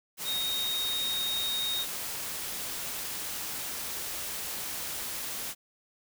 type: tone in noise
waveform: sine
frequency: 3729 Hz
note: A#7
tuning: in tune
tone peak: -29 dBFS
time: 0.24-1.86 s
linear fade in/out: 50 ms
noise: white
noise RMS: -36 dBFS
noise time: 0.17-5.55 s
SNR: +4 dB
effects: none